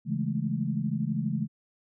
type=chord; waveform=sine; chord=A major seventh; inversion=first; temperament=equal; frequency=138.59 / 164.81 / 207.7 / 220 Hz; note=C#3 / E3 / G#3 / A3; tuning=0 / 0 / 0 / 0 cents; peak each=-32 dBFS; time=0.05-1.48 s; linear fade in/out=50 ms; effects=none